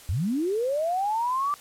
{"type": "linear sweep", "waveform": "sine", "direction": "up", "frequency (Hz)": [70, 1184], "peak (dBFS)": -23, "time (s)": [0.09, 1.54], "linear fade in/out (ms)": 0, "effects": ["white hiss -48 dBFS RMS until 1.6 s", "low-pass 12000 Hz 12 dB/octave"]}